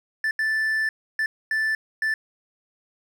triangle tone bursts at uneven times, 1760 Hz, A6, in tune, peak -19 dBFS, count 5, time 0.24-0.31 / 0.39-0.89 / 1.19-1.26 / 1.51-1.75 / 2.02-2.14 s, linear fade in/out 2 ms, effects none

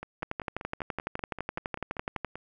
two click trains, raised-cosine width 0.5 ms, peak -16 / -23 dBFS, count 25 / 13, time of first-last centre 0.23-2.247 / 0.03-2.356 s, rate 11.9 / 5.16 Hz, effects none

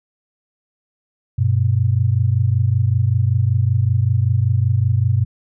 sine tone pair together, 97.1 / 122.34 Hz, G2 / B2, -16 / -16 cents, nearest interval major third, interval 400 cents, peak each -16 dBFS, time 1.38-5.25 s, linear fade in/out 10 ms, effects none

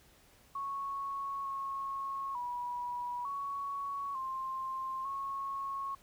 sine tone with pitch steps, 1105 / 1094 / 973 / 1116 / 1055 / 1097 Hz, C#6 / C#6 / B5 / C#6 / C6 / C#6, -6 / -23 / -26 / +11 / +14 / -18 cents, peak -35 dBFS, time 0.55-5.95 s, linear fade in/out 5 ms, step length 900 ms, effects pink hiss -63 dBFS RMS until 6.02 s

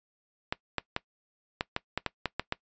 clicks, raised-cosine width 0.3 ms, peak -12 dBFS, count 10, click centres 0.525 / 0.783 / 0.964 / 1.609 / 1.764 / 1.976 / 2.063 / 2.257 / 2.396 / 2.524 s, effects noise-tail reverb RT60 0.1 s tail -21 dB re dry + resampled to 16000 Hz

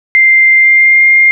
sine tone with pitch glide, 2093 to 2116 Hz, C7 to C7, 0 to +19 cents, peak -3 dBFS, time 0.15-1.31 s, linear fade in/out 0 ms, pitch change +19 cents, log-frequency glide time 0.55-1.05 s, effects none

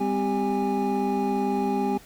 triangle tone cluster, 199.3 / 257.2 / 394.7 / 823 Hz, G3 / C4 / G4 / G#5, +29 / -30 / +12 / -16 cents, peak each -26 dBFS, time 0-1.98 s, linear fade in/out 10 ms, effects pink hiss -50 dBFS RMS until 2.05 s

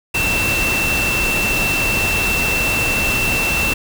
sine tone in noise, 2684 Hz, E7, 31 cents sharp, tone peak -17 dBFS, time 0.14-3.74 s, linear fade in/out 10 ms, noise pink, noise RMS -21 dBFS, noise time 0.14-3.74 s, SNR +1 dB, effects none

